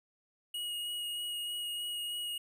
square tone with vibrato, 2888 Hz, F#7, 43 cents flat, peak -36 dBFS, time 0.54-2.38 s, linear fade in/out 5 ms, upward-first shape sine, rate 3.2 Hz, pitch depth 11 cents each way, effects none

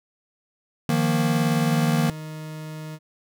square chord, Eb suspended second, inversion none, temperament equal, 155.56 / 174.61 / 233.1 Hz, Eb3 / F3 / Bb3, 0 / 0 / 0 cents, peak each -23 / -27 / -24 dBFS, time 0.89-2.1 s, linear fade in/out 2 ms
40% pulse tone, 155.56 Hz, D#3, in tune, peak -32 dBFS, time 1.68-2.99 s, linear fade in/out 50 ms
effects none

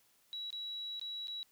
sine tone with dropouts, 3900 Hz, B7, 23 cents flat, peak -39 dBFS, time 0.33-1.43 s, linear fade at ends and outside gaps 0 ms, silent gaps 0.504-0.528 / 0.996-1.014 / 1.272-1.281 s, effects white hiss -70 dBFS RMS until 1.51 s

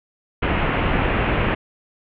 pink low-pass noise, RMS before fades -20 dBFS, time 0.42-1.55 s, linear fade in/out 10 ms, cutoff 2900 Hz, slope 48 dB/octave, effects none

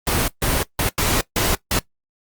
pink noise bursts at uneven times, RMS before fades -19 dBFS, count 6, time 0.07-0.28 / 0.42-0.63 / 0.79-0.89 / 0.98-1.21 / 1.36-1.55 / 1.71-1.79 s, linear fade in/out 2 ms, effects noise-tail reverb RT60 0.1 s tail -19 dB re dry + Opus 32 kbps

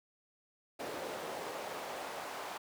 brown noise with high-pass filter sweep, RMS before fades -42 dBFS, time 0.79-2.58 s, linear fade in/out 10 ms, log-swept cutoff 470 to 770 Hz, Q 1.4, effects none

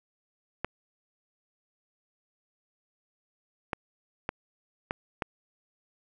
clicks, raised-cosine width 0.5 ms, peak -14 dBFS, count 5, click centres 0.646 / 3.732 / 4.291 / 4.909 / 5.222 s, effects none

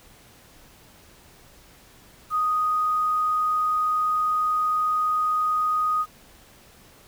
sine tone with quantisation, 1244.5 Hz, D#6, in tune, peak -20 dBFS, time 2.3-6.06 s, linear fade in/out 50 ms, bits 8, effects pink hiss -52 dBFS RMS until 7.07 s

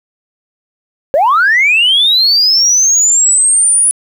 sine linear sweep, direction up, 520 to 9900 Hz, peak -5 dBFS, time 1.14-3.91 s, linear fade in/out 0 ms, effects tanh soft clip ceiling -3 dBFS + 7-bit

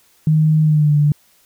sine tone with pitch glide, 155.56 to 147.51 Hz, D#3 to D3, 0 to +8 cents, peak -10 dBFS, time 0.27-1.12 s, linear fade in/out 2 ms, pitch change -92 cents, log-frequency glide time 0.62-0.94 s, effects white hiss -55 dBFS RMS until 1.45 s

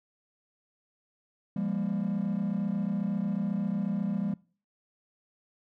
triangle tone cluster, 172.3 / 200.4 / 234.6 Hz, F3 / G3 / A#3, -23 / +38 / +11 cents, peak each -31 / -27 / -33 dBFS, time 1.56-4.34 s, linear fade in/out 5 ms, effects noise-tail reverb RT60 0.4 s tail -22 dB re dry + tanh soft clip ceiling -20 dBFS

